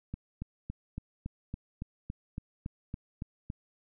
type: click train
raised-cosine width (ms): 5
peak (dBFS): -24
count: 13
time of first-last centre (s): 0.14-3.501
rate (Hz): 3.57
effects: none